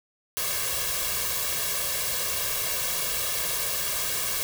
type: noise with comb filter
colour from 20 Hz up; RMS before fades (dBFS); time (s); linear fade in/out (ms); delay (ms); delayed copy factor
white; -28; 0.37-4.43; 0; 1.8; +0.85
effects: none